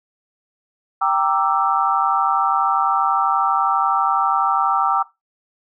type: chord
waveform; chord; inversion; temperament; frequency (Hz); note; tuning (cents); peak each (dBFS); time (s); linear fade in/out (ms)
sine; E half-diminished seventh; first; equal with one note detuned; 784 / 932.3 / 1174.7 / 1326.9; G5 / Bb5 / D6 / E6; 0 / 0 / 0 / +11; -20 / -23 / -20 / -20; 1.01-5.03; 10
effects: noise-tail reverb RT60 0.2 s tail -18 dB re dry